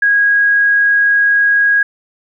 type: tone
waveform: sine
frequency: 1646 Hz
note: G#6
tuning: 16 cents flat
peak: -8 dBFS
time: 0.02-1.83 s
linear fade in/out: 5 ms
effects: none